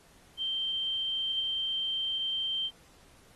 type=tone; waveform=sine; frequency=3136 Hz; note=G7; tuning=in tune; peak=-29 dBFS; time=0.37-2.71 s; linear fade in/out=50 ms; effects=pink hiss -60 dBFS RMS until 3.35 s + AAC 32 kbps